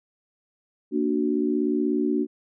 sine chord, Bb augmented, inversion none, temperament equal, 233.1 / 293.7 / 370 Hz, Bb3 / D4 / F#4, 0 / 0 / 0 cents, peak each -26 / -24 / -26 dBFS, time 0.91-2.27 s, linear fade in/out 50 ms, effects none

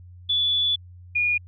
sine tone pair in turn, 3448 / 2438 Hz, A7 / D#7, -36 / -36 cents, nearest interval tritone, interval 600 cents, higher first, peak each -19 dBFS, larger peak neither, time 0.29-0.76 / 1.15-1.38 s, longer first, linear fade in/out 10 ms, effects added 89 Hz sine -42 dBFS peak until 1.47 s

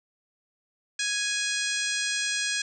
harmonic tone, 830.6 Hz, G#5, in tune, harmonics 2 / 3 / 4 / 5 / 6 / 7 / 8 / 9 / 10, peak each -31 / -33 / -34 / -35 / -36 / -36 / -37 / -38 / -38 dBFS, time 0.99-2.62 s, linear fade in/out 5 ms, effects none

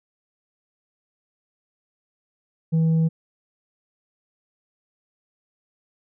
sine tone with tanh clipping, 161.9 Hz, E3, 31 cents flat, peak -17 dBFS, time 2.72-3.09 s, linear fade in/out 20 ms, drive 3 dB, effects none

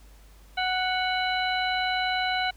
harmonic tone with a mistuned harmonic, 740 Hz, F#5, in tune, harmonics 1 / 2 / 3 / 4 / 5, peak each -27 / -30 / -32 / -33 / -34 dBFS, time 0.57-2.51 s, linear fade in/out 10 ms, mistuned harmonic 5, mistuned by +130 cents, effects added 50 Hz sine -49 dBFS peak until 2.56 s + pink hiss -58 dBFS RMS until 2.56 s

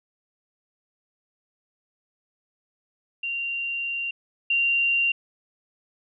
sine tone pair in turn, 2769 / 2769 Hz, F7 / F7, -15 / -15 cents, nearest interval unison, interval 0 cents, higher neither, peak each -26 / -19 dBFS, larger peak second, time 3.23-4.11 / 4.5-5.12 s, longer first, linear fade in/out 5 ms, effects none

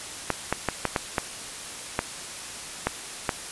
clicks, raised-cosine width 0.5 ms, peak -7 dBFS, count 9, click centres 0.303 / 0.526 / 0.687 / 0.853 / 0.962 / 1.182 / 1.991 / 2.87 / 3.292 s, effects white hiss -37 dBFS RMS until 3.51 s + resampled to 24000 Hz

